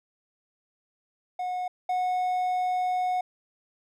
triangle tone pair in turn, 728 / 731.5 Hz, F#5 / F#5, -28 / -20 cents, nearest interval unison, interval 8 cents, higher second, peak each -26 / -22 dBFS, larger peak second, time 1.39-1.68 / 1.89-3.21 s, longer second, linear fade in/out 5 ms, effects none

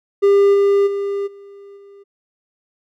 triangle tone with level steps, 400 Hz, G4, 35 cents sharp, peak -7 / -9 / -17 / -35 / -38 dBFS, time 0.22-2.04 s, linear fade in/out 20 ms, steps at 0.53 / 0.86 / 1.26 / 1.76 s, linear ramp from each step 20 ms, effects none

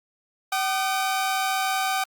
sawtooth tone pair together, 764.8 / 1214 Hz, G5 / D#6, -43 / -43 cents, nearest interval minor sixth, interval 800 cents, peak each -20 / -25 dBFS, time 0.52-2.04 s, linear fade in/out 5 ms, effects Opus 48 kbps

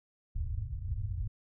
white low-pass noise, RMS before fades -35 dBFS, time 0.35-1.28 s, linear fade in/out 10 ms, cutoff 110 Hz, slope 48 dB/octave, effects none

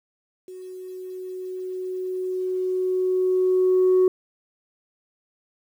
sine tone with level ramp, 370 Hz, F#4, in tune, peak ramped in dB -36 to -12 dBFS, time 0.48-4.08 s, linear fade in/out 2 ms, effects tanh soft clip ceiling -12 dBFS + 9-bit

